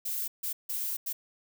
violet noise bursts at uneven times, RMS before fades -33 dBFS, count 4, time 0.05-0.28 / 0.43-0.53 / 0.69-0.97 / 1.06-1.13 s, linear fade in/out 10 ms, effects none

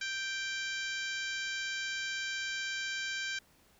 harmonic tone, 784 Hz, G5, in tune, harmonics 2 / 3 / 4 / 5 / 6 / 7 / 8 / 9, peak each -37 / -41 / -43 / -45 / -47 / -48 / -49 / -50 dBFS, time 0.01-3.39 s, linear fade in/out 5 ms, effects pink hiss -65 dBFS RMS until 3.79 s

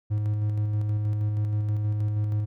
triangle tone with tremolo, 105.4 Hz, G#2, 26 cents sharp, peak -20 dBFS, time 0.1-2.46 s, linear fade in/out 20 ms, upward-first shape square, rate 6.3 Hz, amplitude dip 25%, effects none

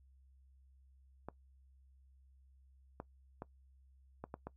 clicks, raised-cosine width 1 ms, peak -29 dBFS, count 6, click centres 1.286 / 3.001 / 3.421 / 4.24 / 4.341 / 4.47 s, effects noise-tail reverb RT60 0.1 s tail -20 dB re dry + added 66 Hz sine -62 dBFS peak until 4.56 s

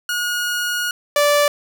sawtooth tone pair in turn, 1443 / 583 Hz, F#6 / D5, -44 / -13 cents, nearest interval octave + major third, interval 1569 cents, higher first, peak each -16 / -9 dBFS, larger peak second, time 0.09-0.91 / 1.16-1.48 s, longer first, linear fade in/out 2 ms, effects none

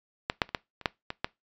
clicks, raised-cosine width 0.3 ms, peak -10 / -6 / -30 / -11 / -27 / -8 / -17 / -11 dBFS, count 8, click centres 0.299 / 0.418 / 0.491 / 0.548 / 0.813 / 0.858 / 1.104 / 1.245 s, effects noise-tail reverb RT60 0.2 s tail -22 dB re dry + resampled to 16000 Hz

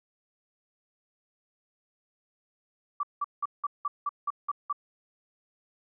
sine tone bursts, 1158 Hz, D6, 25 cents flat, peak -26 dBFS, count 9, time 3-4.728 s, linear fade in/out 5 ms, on 32 ms, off 180 ms, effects none

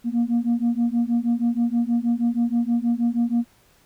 sine beating tone pair, 233 / 239.3 Hz, A#3 / A#3, -1 / +46 cents, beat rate 6.3 Hz, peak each -20 dBFS, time 0.04-3.45 s, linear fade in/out 50 ms, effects tanh soft clip ceiling -15 dBFS + pink hiss -58 dBFS RMS until 3.85 s

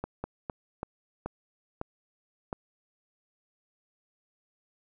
slowing click train, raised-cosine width 1 ms, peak -19 dBFS, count 7, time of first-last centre 0.04-2.528 s, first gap 200 ms, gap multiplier 1.29, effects none

